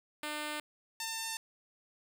5% pulse tone pair in turn, 300 / 899 Hz, D4 / A5, +37 / +37 cents, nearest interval octave + perfect fifth, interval 1900 cents, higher second, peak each -25 / -24 dBFS, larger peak second, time 0.23-0.6 / 1-1.37 s, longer neither, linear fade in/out 2 ms, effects none

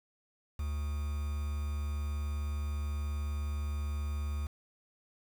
triangle tone with quantisation, 73.42 Hz, D2, in tune, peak -30 dBFS, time 0.59-4.47 s, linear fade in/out 5 ms, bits 8, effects none

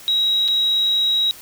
sine tone with dropouts, 3834 Hz, A#7, 48 cents sharp, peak -15 dBFS, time 0.08-1.31 s, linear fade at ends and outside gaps 0 ms, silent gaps 0.479-0.484 s, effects white hiss -41 dBFS RMS until 1.41 s

